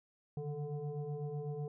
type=tone with frequency modulation; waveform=sine; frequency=150 Hz; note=D3; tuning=37 cents sharp; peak=-37 dBFS; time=0.37-1.68 s; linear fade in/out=2 ms; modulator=292 Hz; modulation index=1.2; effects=none